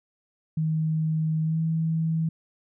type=tone with pitch glide; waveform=sine; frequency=157.9 to 161.59 Hz; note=D#3 to E3; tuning=+26 to -34 cents; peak=-22 dBFS; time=0.57-2.29 s; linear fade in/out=5 ms; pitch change=+40 cents; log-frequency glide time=1.43-1.59 s; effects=none